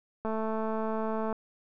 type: click train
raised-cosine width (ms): 1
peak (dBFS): -20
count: 238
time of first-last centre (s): 0.25-1.327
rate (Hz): 220
effects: none